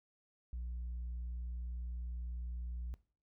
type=tone; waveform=sine; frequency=60.1 Hz; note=B1; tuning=46 cents flat; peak=-37 dBFS; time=0.53-2.94 s; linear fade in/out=0 ms; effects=noise-tail reverb RT60 0.4 s tail -20 dB re dry + tanh soft clip ceiling -37 dBFS